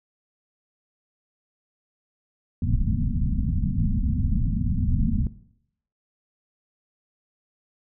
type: low-pass noise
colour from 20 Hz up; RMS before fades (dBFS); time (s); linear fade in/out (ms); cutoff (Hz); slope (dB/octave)
pink; -23; 2.62-5.27; 2; 250; 96
effects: noise-tail reverb RT60 0.7 s tail -17 dB re dry